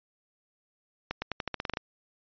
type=accelerating click train; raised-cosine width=0.3 ms; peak=-15 dBFS; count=11; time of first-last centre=1.11-1.771 s; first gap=110 ms; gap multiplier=0.88; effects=resampled to 11025 Hz